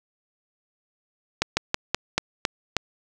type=slowing click train; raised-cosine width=0.2 ms; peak=-3 dBFS; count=7; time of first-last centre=1.42-2.767 s; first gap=150 ms; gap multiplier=1.16; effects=none